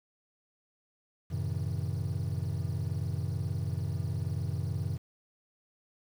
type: chord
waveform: triangle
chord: F# diminished seventh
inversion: none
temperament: just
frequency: 92.5 / 111 / 133.2 / 159.84 Hz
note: F#2 / A2 / C3 / Eb3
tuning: 0 / +16 / +31 / +47 cents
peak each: -32 / -35 / -34 / -36 dBFS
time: 1.3-4.98 s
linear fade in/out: 20 ms
effects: 9-bit